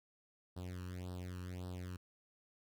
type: tone with flanger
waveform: sawtooth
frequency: 90.5 Hz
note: F#2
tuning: 38 cents flat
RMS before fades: -45 dBFS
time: 0.56-1.97 s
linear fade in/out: 10 ms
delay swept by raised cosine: 0.22 to 0.72 ms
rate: 1.8 Hz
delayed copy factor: +1
effects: none